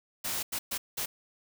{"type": "noise bursts at uneven times", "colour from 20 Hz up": "white", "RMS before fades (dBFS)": -33, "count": 4, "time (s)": [[0.24, 0.43], [0.52, 0.59], [0.71, 0.78], [0.97, 1.06]], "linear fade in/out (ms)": 10, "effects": []}